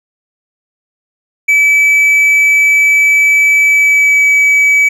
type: tone with pitch glide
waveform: triangle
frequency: 2300 to 2285 Hz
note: D7 to D7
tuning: -37 to -48 cents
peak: -4 dBFS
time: 1.48-4.89 s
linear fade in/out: 10 ms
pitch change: -11 cents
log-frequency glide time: 3.65-4.25 s
effects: none